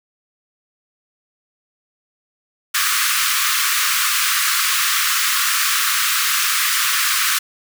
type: high-pass noise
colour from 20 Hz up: pink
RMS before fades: -18 dBFS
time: 2.74-7.39 s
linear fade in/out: 10 ms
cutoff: 1100 Hz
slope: 96 dB/octave
effects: none